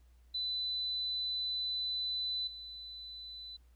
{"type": "tone with level steps", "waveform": "sine", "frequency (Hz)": 4000, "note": "B7", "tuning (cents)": 21, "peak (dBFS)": [-33, -44], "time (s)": [0.34, 3.57], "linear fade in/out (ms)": 10, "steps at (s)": 2.47, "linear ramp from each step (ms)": 5, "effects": ["added 60 Hz sine -59 dBFS peak until 3.75 s", "pink hiss -75 dBFS RMS until 3.75 s"]}